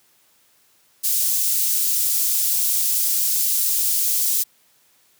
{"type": "high-pass noise", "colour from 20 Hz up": "white", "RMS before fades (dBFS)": -20, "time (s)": [1.03, 4.44], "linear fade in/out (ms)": 20, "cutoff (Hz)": 6200, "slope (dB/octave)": 12, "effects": ["white hiss -59 dBFS RMS until 5.19 s", "high-pass 80 Hz 12 dB/octave"]}